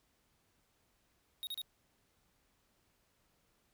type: tone bursts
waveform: square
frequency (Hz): 3756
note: A#7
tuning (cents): +12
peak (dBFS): -39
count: 3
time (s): 1.43-1.616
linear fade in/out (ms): 0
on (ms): 40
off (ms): 33
effects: pink hiss -75 dBFS RMS until 3.73 s